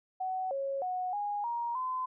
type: tone with pitch steps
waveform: sine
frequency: 749 / 548 / 734 / 822 / 943 / 1024 Hz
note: F#5 / C#5 / F#5 / G#5 / A#5 / C6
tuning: +21 / -20 / -14 / -18 / +20 / -38 cents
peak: -31 dBFS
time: 0.2-2.06 s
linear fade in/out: 10 ms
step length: 310 ms
effects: none